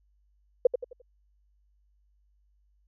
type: tone with echo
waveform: sine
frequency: 495.8 Hz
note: B4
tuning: 7 cents sharp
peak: -13 dBFS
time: 0.65-0.67 s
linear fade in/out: 5 ms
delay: 87 ms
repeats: 4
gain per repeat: -9 dB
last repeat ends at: 1.018 s
effects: added 50 Hz sine -64 dBFS peak until 2.87 s